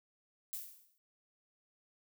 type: noise with exponential decay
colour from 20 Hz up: violet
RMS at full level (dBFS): -39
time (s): 0.53-0.98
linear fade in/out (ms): 0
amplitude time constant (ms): 96
effects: none